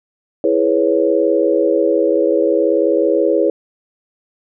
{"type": "chord", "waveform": "sine", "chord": "C# minor seventh", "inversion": "first", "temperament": "equal", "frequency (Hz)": [329.6, 415.3, 493.9, 554.4], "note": ["E4", "G#4", "B4", "C#5"], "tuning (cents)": [0, 0, 0, 0], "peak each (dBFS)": -17, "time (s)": [0.44, 3.5], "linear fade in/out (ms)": 2, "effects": []}